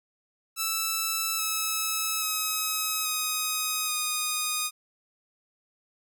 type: tone with pitch steps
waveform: 5% pulse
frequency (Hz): 1318.5 / 1297.3 / 1276.5 / 1256.1 / 1235.9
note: E6 / E6 / D#6 / D#6 / D#6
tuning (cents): 0 / -28 / +44 / +16 / -12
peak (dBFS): -15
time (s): 0.56-4.71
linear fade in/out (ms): 50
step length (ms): 830
effects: none